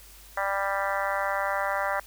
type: harmonic tone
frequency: 196.9 Hz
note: G3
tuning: 8 cents sharp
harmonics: 3 / 4 / 5 / 6 / 7 / 8 / 9 / 10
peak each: -31 / -32 / -33 / -34 / -34 / -35 / -36 / -36 dBFS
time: 0.37-2 s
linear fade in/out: 5 ms
effects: added 50 Hz sine -51 dBFS peak until 2.06 s + white hiss -51 dBFS RMS until 2.06 s